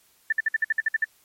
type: tone bursts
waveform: sine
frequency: 1777 Hz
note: A6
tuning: 17 cents sharp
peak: -18 dBFS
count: 10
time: 0.3-1.045 s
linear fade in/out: 5 ms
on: 25 ms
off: 55 ms
effects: white hiss -61 dBFS RMS until 1.24 s + MP3 64 kbps